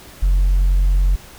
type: tone with tanh clipping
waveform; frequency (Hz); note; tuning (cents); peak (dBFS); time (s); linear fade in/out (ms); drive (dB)
sine; 45.41; F#1; -32; -12; 0.22-1.16; 10; 1
effects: pink hiss -41 dBFS RMS until 1.38 s